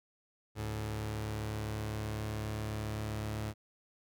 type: tone pair together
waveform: sawtooth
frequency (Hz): 71.8 / 107.67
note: D2 / A2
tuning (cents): -39 / -37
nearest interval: perfect fifth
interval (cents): 702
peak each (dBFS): -38 / -32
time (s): 0.55-3.54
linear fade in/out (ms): 50
effects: none